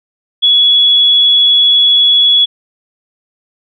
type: tone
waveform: sine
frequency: 3378 Hz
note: G#7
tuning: 29 cents sharp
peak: -5 dBFS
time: 0.42-2.46 s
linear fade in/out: 20 ms
effects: none